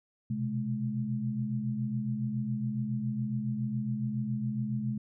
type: tone cluster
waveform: sine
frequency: 123.3 / 130.5 / 212.7 Hz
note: B2 / C3 / G#3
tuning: -2 / -4 / +42 cents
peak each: -37 / -34 / -32 dBFS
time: 0.3-4.98 s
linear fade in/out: 5 ms
effects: none